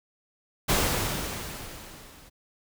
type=noise with level ramp; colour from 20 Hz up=pink; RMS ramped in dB=-22 to -52 dBFS; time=0.68-2.3 s; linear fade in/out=20 ms; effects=none